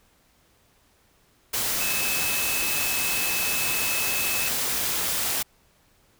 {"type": "tone in noise", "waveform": "sine", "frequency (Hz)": 2594, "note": "E7", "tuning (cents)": -28, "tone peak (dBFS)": -29, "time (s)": [1.8, 4.49], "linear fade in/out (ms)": 10, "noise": "white", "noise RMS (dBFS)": -26, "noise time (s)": [1.53, 5.43], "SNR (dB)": -6, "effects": ["pink hiss -62 dBFS RMS until 6.19 s"]}